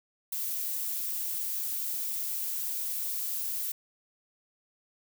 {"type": "noise", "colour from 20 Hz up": "violet", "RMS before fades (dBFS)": -33, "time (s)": [0.32, 3.72], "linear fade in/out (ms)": 5, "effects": []}